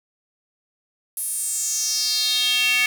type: tone with high-pass filter sweep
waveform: square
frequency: 247.2 Hz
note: B3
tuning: 2 cents sharp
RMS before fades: -22 dBFS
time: 1.17-2.86 s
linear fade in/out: 2 ms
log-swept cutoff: 11000 to 2300 Hz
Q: 4.7
effects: none